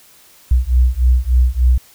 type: beating tone pair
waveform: sine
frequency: 60.6 / 64 Hz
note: B1 / C2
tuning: -32 / -38 cents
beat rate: 3.4 Hz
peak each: -13 dBFS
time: 0.51-1.78 s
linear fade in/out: 5 ms
effects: white hiss -47 dBFS RMS until 1.94 s